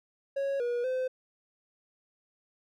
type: tone with pitch steps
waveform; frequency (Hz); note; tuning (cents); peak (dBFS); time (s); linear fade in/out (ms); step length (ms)
triangle; 552 / 481.3 / 514; C#5 / B4 / C5; -7 / -45 / -31; -26; 0.36-1.08; 10; 240
effects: none